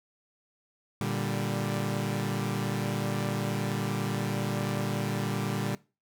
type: chord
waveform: sawtooth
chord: G minor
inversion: first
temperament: equal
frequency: 116.54 / 146.83 / 196 Hz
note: Bb2 / D3 / G3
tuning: 0 / 0 / 0 cents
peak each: -29 dBFS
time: 1.01-5.75 s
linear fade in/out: 0 ms
effects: noise-tail reverb RT60 0.3 s tail -21 dB re dry